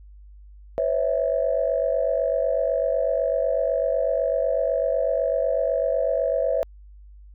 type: tone cluster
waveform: sine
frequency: 505 / 553 / 651 Hz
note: B4 / C#5 / E5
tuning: +39 / -4 / -22 cents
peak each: -25 / -23 / -24 dBFS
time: 0.78-6.63 s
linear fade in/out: 0 ms
effects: tanh soft clip ceiling -10 dBFS + added 50 Hz sine -43 dBFS peak until 7.34 s